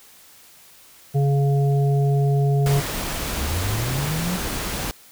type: harmonic tone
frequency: 140 Hz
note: C#3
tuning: 18 cents sharp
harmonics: 1 / 3 / 5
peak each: -16 / -26 / -30 dBFS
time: 1.14-2.81 s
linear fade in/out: 20 ms
type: noise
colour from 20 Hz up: pink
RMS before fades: -27 dBFS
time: 2.66-4.91 s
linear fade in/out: 0 ms
type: linear sweep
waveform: triangle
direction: up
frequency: 61.74 to 186.6 Hz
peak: -21 dBFS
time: 3.36-4.38 s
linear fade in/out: 20 ms
effects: white hiss -49 dBFS RMS until 5.11 s